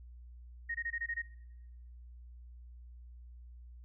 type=tone bursts; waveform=sine; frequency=1864.7 Hz; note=A#6; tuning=in tune; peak=-34 dBFS; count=7; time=0.69-1.221 s; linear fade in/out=10 ms; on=57 ms; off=22 ms; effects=noise-tail reverb RT60 1.0 s tail -20 dB re dry + added 60 Hz sine -49 dBFS peak until 3.84 s